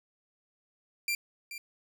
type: tone with echo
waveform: sawtooth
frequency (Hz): 2369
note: D7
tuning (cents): +14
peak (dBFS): -25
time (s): 1.08-1.15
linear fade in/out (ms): 2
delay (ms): 430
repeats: 1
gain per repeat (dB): -11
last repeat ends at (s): 1.58
effects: none